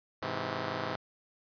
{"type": "chord", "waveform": "5% pulse", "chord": "Ab augmented", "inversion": "none", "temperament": "just", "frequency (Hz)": [103.83, 129.78, 162.23], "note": ["Ab2", "C3", "E3"], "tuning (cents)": [0, -14, -27], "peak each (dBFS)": -27, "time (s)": [0.22, 0.96], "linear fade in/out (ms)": 5, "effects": ["resampled to 11025 Hz"]}